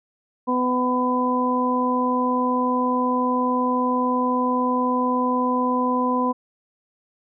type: harmonic tone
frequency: 250.9 Hz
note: B3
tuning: 28 cents sharp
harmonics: 1 / 2 / 3 / 4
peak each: -22 / -26 / -32 / -22 dBFS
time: 0.47-6.33 s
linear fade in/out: 20 ms
effects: none